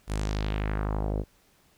sawtooth tone with low-pass filter sweep, 51.91 Hz, G#1, in tune, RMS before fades -29 dBFS, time 0.07-1.25 s, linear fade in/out 50 ms, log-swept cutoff 11000 to 430 Hz, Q 1.8, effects pink hiss -63 dBFS RMS until 1.77 s

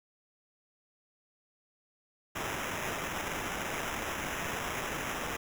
white noise with sample-and-hold, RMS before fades -36 dBFS, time 2.35-5.37 s, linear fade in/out 10 ms, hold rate 4410 Hz, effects none

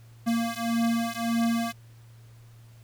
square beating tone pair, 230.5 / 232.2 Hz, A#3 / A#3, -19 / -7 cents, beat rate 1.7 Hz, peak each -28 dBFS, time 0.26-1.73 s, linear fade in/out 20 ms, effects added 115 Hz sine -48 dBFS peak until 2.83 s + pink hiss -61 dBFS RMS until 2.83 s

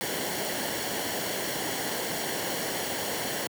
pink noise with comb filter, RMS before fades -31 dBFS, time 0.01-3.47 s, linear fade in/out 0 ms, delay 0.8 ms, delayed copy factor -0.55, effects high-pass 150 Hz 12 dB/octave

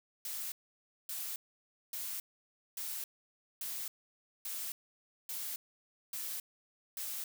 blue noise bursts, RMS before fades -40 dBFS, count 9, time 0.25-7.24 s, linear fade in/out 2 ms, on 270 ms, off 570 ms, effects none

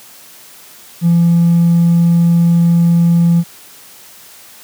sine tone with hard clipping, 170 Hz, F3, 46 cents flat, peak -7 dBFS, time 1.01-3.44 s, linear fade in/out 50 ms, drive 1 dB, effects white hiss -39 dBFS RMS until 4.63 s + high-pass 100 Hz 12 dB/octave

